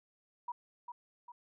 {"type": "tone with echo", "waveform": "sine", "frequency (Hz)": 964, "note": "B5", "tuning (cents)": -42, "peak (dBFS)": -36, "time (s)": [0.48, 0.52], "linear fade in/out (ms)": 5, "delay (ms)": 400, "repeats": 2, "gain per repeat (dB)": -6, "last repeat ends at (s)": 1.32, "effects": []}